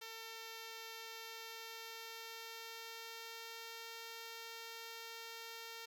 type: tone with pitch glide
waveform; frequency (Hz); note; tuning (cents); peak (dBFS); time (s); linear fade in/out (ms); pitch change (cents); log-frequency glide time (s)
5% pulse; 451.4 to 456.9; A4 to A#4; +44 to -35; -36; 0.01-5.86; 10; +21; 0.98-3.87
effects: none